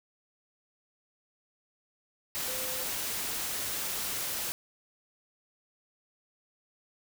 sine tone in noise, 515 Hz, C5, 28 cents flat, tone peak -42 dBFS, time 2.48-2.84 s, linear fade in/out 0 ms, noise white, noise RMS -34 dBFS, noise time 2.35-4.52 s, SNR -11 dB, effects none

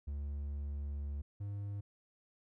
triangle tone pair in turn, 71.6 / 101.26 Hz, D2 / G#2, -43 / -43 cents, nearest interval tritone, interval 600 cents, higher second, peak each -35 / -36 dBFS, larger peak first, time 0.07-1.22 / 1.4-1.81 s, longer first, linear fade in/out 10 ms, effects none

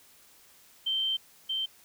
sine tone pair in turn, 3122 / 3122 Hz, G7 / G7, -8 / -8 cents, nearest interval unison, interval 0 cents, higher neither, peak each -26 / -28 dBFS, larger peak first, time 0.86-1.17 / 1.49-1.66 s, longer first, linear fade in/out 10 ms, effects white hiss -58 dBFS RMS until 1.84 s

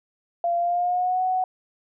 sine tone with pitch glide, 689 to 742.7 Hz, F5 to F#5, -24 to +6 cents, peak -20 dBFS, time 0.44-1.44 s, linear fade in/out 2 ms, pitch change +130 cents, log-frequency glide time 0.57-1.22 s, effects none

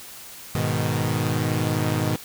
sawtooth chord, G# minor, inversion none, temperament equal, 103.83 / 123.47 / 155.56 Hz, G#2 / B2 / D#3, 0 / 0 / 0 cents, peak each -22 dBFS, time 0.55-2.16 s, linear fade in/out 0 ms, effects white hiss -41 dBFS RMS until 2.24 s

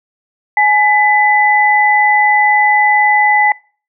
sine tone pair together, 840.5 / 1999 Hz, G#5 / B6, +20 / +20 cents, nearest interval octave + minor third, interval 1500 cents, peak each -10 dBFS, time 0.57-3.52 s, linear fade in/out 2 ms, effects noise-tail reverb RT60 0.4 s tail -24 dB re dry

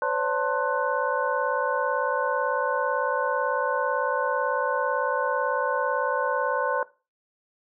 sine tone cluster, 511 / 569 / 898 / 1057 / 1490 Hz, C5 / C#5 / A5 / C6 / F#6, -41 / +45 / +35 / +17 / +12 cents, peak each -29 dBFS, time 0.02-6.83 s, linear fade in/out 2 ms, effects noise-tail reverb RT60 0.3 s tail -18 dB re dry

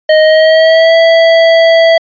square tone with pitch glide, 622.3 to 659.3 Hz, D#5 to E5, 0 to 0 cents, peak -4 dBFS, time 0.09-1.98 s, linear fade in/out 5 ms, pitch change +100 cents, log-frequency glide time 0.21-0.95 s, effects resampled to 11025 Hz

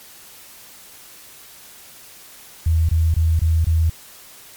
sine tone bursts, 81 Hz, E2, 30 cents flat, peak -13 dBFS, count 5, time 2.66-3.898 s, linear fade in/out 5 ms, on 230 ms, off 22 ms, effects white hiss -43 dBFS RMS until 4.56 s + MP3 96 kbps

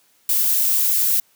violet noise, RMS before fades -18 dBFS, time 0.29-1.2 s, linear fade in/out 2 ms, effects white hiss -59 dBFS RMS until 1.35 s + high-pass 100 Hz 12 dB/octave

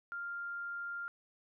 sine tone, 1396.9 Hz, F6, in tune, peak -38 dBFS, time 0.12-1.08 s, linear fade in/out 0 ms, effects none

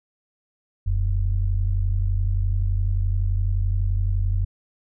sine tone pair together, 41.52 / 93.2 Hz, E1 / F#2, +13 / +13 cents, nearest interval octave + major second, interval 1400 cents, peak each -21 / -22 dBFS, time 0.86-4.45 s, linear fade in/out 10 ms, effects none

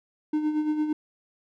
triangle tone with tremolo, 304.7 Hz, D#4, 36 cents flat, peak -19 dBFS, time 0.33-0.93 s, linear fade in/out 5 ms, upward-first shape sine, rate 8.8 Hz, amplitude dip 55%, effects none

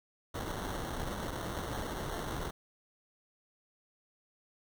pink noise with sample-and-hold, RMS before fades -38 dBFS, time 0.34-2.51 s, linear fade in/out 10 ms, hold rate 2450 Hz, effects none

